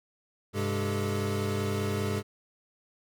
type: tone cluster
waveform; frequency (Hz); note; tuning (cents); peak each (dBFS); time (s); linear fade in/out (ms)
square; 99.2 / 129.5 / 204.7 / 388.6 / 433.6; G2 / C3 / G#3 / G4 / A4; +21 / -17 / -25 / -15 / -25; -32 / -40 / -35 / -38 / -36; 0.53-2.23; 50
effects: none